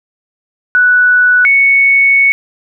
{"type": "tone pair in turn", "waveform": "sine", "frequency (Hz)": [1480, 2217], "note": ["F#6", "C#7"], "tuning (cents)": [0, 0], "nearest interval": "perfect fifth", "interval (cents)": 700, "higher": "second", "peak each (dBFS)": -5, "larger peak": "neither", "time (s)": [[0.75, 1.45], [1.45, 2.32]], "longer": "second", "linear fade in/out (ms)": 0, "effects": []}